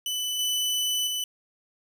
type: tone with level steps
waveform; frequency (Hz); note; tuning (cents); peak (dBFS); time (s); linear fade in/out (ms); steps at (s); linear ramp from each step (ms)
sawtooth; 2992; F#7; +19; -24 / -21 / -24; 0.06-1.24; 2; 0.39 / 1.07; 2
effects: none